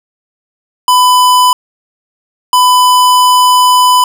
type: tone bursts at uneven times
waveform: square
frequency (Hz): 1000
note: B5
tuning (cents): +21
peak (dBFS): -5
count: 2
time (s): 0.88-1.53 / 2.53-4.04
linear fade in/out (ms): 2
effects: none